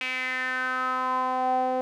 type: tone with band-pass filter sweep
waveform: sawtooth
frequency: 256.4 Hz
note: C4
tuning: 35 cents flat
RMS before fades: -27 dBFS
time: 0.01-1.81 s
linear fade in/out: 0 ms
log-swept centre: 2500 to 620 Hz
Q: 5.3
effects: none